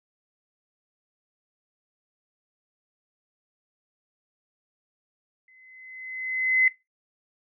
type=tone with exponential growth; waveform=sine; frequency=2041 Hz; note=C7; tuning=44 cents flat; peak=-14 dBFS; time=5.48-6.68 s; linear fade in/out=2 ms; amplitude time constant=260 ms; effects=noise-tail reverb RT60 0.2 s tail -19 dB re dry